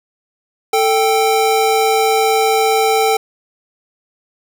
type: tone pair together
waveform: square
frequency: 441.7 / 784 Hz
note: A4 / G5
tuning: +7 / 0 cents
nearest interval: minor seventh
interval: 993 cents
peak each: -15 dBFS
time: 0.73-3.17 s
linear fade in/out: 5 ms
effects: none